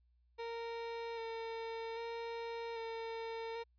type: tone with vibrato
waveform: 30% pulse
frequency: 458.8 Hz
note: A#4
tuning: 28 cents flat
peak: -38 dBFS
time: 0.38-3.64 s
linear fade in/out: 20 ms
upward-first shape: square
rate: 0.63 Hz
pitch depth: 16 cents each way
effects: added 60 Hz sine -69 dBFS peak until 3.78 s + resampled to 11025 Hz